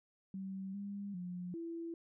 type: tone with pitch steps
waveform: sine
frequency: 192 / 201 / 178.7 / 334 Hz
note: G3 / G3 / F3 / E4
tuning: -36 / +44 / +40 / +23 cents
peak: -40 dBFS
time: 0.34-1.94 s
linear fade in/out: 2 ms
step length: 400 ms
effects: none